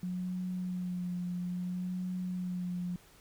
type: tone with vibrato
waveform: sine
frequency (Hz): 180.2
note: F#3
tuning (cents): -45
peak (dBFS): -33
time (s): 0.03-2.96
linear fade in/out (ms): 2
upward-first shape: sine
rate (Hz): 0.6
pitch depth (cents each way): 24
effects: pink hiss -60 dBFS RMS until 3.2 s